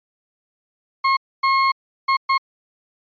35% pulse tone bursts at uneven times, 1079 Hz, C#6, 47 cents flat, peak -13 dBFS, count 4, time 1.04-1.17 / 1.43-1.72 / 2.08-2.17 / 2.29-2.38 s, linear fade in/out 10 ms, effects resampled to 11025 Hz

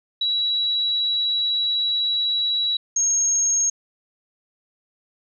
sine tone pair in turn, 3904 / 6518 Hz, B7 / G#8, -21 / -33 cents, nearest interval major sixth, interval 888 cents, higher second, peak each -19 / -17 dBFS, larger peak second, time 0.21-2.77 / 2.96-3.7 s, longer first, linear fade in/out 5 ms, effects none

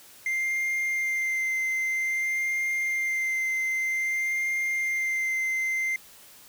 triangle tone with vibrato, 2093 Hz, C7, in tune, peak -23 dBFS, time 0.26-5.96 s, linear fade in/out 2 ms, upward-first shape sine, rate 0.52 Hz, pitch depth 14 cents each way, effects white hiss -51 dBFS RMS until 6.48 s

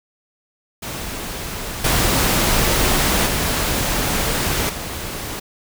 pink noise with level steps, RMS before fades -28 / -17 / -20 / -28 dBFS, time 0.82-5.4 s, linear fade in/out 10 ms, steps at 1.84 / 3.26 / 4.69 s, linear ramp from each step 5 ms, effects none

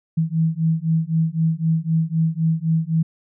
sine beating tone pair, 160 / 163.9 Hz, D#3 / E3, +49 / -10 cents, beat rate 3.9 Hz, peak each -20 / -20 dBFS, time 0.17-3.03 s, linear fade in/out 10 ms, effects none

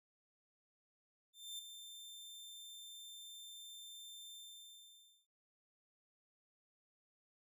sawtooth tone with ADSR envelope, 3577 Hz, A7, 28 cents sharp, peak -40 dBFS, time 1.33-5.27 s, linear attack 260 ms, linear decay 3 ms, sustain -8 dB, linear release 940 ms, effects none

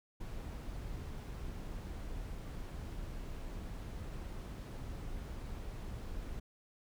brown noise, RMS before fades -43 dBFS, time 0.2-6.4 s, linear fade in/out 10 ms, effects none

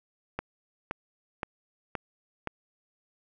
click train, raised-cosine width 0.5 ms, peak -16 dBFS, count 5, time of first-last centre 0.39-2.473 s, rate 1.92 Hz, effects none

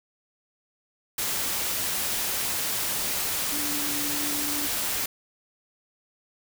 sine tone in noise, 292.1 Hz, D4, 9 cents flat, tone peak -34 dBFS, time 3.52-4.67 s, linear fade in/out 5 ms, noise white, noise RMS -28 dBFS, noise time 1.18-5.06 s, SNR -9 dB, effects none

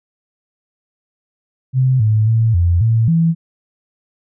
sine tone with pitch steps, 129.8 / 108.3 / 112.9 / 86.5 / 113.3 / 165.3 Hz, C3 / A2 / A2 / F2 / A#2 / E3, -13 / -27 / +45 / -16 / -49 / +5 cents, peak -10 dBFS, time 1.73-3.35 s, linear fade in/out 50 ms, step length 270 ms, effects none

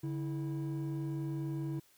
triangle tone pair together, 143.35 / 326.3 Hz, D3 / E4, -42 / -18 cents, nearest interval octave + major second, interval 1424 cents, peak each -33 / -36 dBFS, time 0.03-1.8 s, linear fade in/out 10 ms, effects tanh soft clip ceiling -28 dBFS + white hiss -66 dBFS RMS until 1.97 s

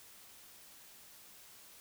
silence, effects white hiss -57 dBFS RMS until 1.8 s

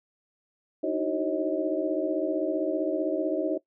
sine tone cluster, 304.5 / 320.1 / 376.3 / 545 / 630 Hz, D#4 / D#4 / F#4 / C#5 / D#5, -37 / +49 / +29 / -29 / +21 cents, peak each -31 dBFS, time 0.83-3.58 s, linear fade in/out 10 ms, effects noise-tail reverb RT60 0.1 s tail -19 dB re dry

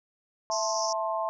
sine chord, A minor, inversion second, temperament just, 660 / 880 / 1056 Hz, E5 / A5 / C6, +2 / 0 / +16 cents, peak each -30 / -32 / -32 dBFS, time 0.5-1.29 s, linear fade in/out 0 ms
white band-pass noise, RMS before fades -34 dBFS, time 0.51-0.93 s, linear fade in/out 5 ms, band 5200 to 6100 Hz, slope 96 dB/octave
effects none

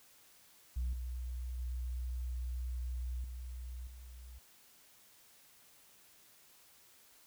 sine tone with level steps, 61.74 Hz, B1, in tune, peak -31 / -37 / -35 / -41 / -48 dBFS, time 0.76-4.39 s, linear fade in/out 10 ms, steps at 0.93 / 1.59 / 3.24 / 3.87 s, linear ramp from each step 2 ms, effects tanh soft clip ceiling -31 dBFS + white hiss -63 dBFS RMS until 7.26 s

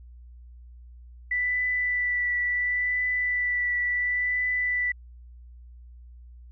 sine tone with vibrato, 1975.5 Hz, B6, in tune, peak -23 dBFS, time 1.31-4.92 s, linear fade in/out 5 ms, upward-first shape triangle, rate 0.71 Hz, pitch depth 17 cents each way, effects added 60 Hz sine -44 dBFS peak until 6.51 s

